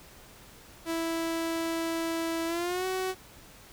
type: tone with pitch glide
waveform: sawtooth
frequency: 329.6 to 374.3 Hz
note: E4 to F#4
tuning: 0 to +20 cents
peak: -25 dBFS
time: 0.85-3.15 s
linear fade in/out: 50 ms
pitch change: +220 cents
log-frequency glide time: 2.46-2.86 s
effects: pink hiss -52 dBFS RMS until 3.72 s